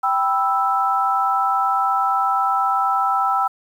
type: chord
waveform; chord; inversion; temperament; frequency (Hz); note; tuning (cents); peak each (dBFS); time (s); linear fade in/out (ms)
sine; E minor; first; equal; 784 / 987.8 / 1318.5; G5 / B5 / E6; 0 / 0 / 0; -20 / -24 / -19; 0.03-3.48; 10
effects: 8-bit